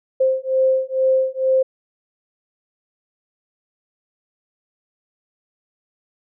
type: beating tone pair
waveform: sine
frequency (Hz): 523.3 / 525.5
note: C5 / C5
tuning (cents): 0 / +7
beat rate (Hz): 2.2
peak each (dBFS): -18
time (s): 0.2-1.63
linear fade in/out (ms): 10
effects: none